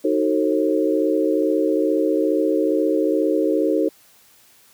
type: chord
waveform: sine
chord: D# diminished seventh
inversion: none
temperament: just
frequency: 311.1 / 373.4 / 448 / 537.6 Hz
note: D#4 / F#4 / A4 / C5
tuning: 0 / +16 / +31 / +47 cents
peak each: -20 / -23 / -22 / -23 dBFS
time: 0.04-3.89 s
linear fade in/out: 10 ms
effects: white hiss -53 dBFS RMS until 4.73 s + high-pass 60 Hz 12 dB/octave